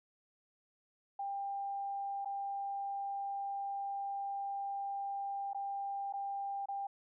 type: tone with dropouts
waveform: sine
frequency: 795 Hz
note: G5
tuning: 24 cents sharp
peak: -36 dBFS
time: 1.19-6.87 s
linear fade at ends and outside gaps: 5 ms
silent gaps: 2.248-2.256 / 5.533-5.546 / 6.126-6.136 / 6.658-6.685 s
effects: none